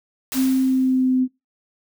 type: noise with exponential decay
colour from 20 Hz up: white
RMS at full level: -27 dBFS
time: 0.32-1.2 s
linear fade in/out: 0 ms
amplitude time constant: 190 ms
type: tone with pitch glide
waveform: sine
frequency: 262.1 to 256.7 Hz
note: C4 to C4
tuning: +3 to -33 cents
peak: -15 dBFS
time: 0.34-1.28 s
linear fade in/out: 50 ms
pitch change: -36 cents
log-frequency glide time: 0.62-1.15 s
effects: noise-tail reverb RT60 0.2 s tail -19 dB re dry